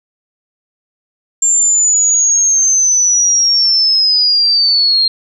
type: linear sweep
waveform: sine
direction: down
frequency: 7360 to 4186 Hz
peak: -8 dBFS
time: 1.42-5.08 s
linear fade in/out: 5 ms
effects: none